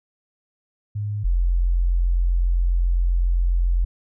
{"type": "tone pair in turn", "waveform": "sine", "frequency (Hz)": [103.83, 43.75], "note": ["G#2", "F1"], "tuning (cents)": [0, 4], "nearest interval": "octave + minor third", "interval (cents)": 1496, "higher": "first", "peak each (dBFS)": [-23, -16], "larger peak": "second", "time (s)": [[0.95, 1.24], [1.24, 3.85]], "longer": "second", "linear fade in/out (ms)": 10, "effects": []}